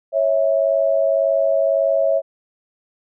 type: tone pair together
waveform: sine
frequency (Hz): 551.2 / 653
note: C#5 / E5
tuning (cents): -10 / -17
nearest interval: minor third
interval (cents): 293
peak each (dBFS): -17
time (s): 0.12-2.22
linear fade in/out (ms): 50
effects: none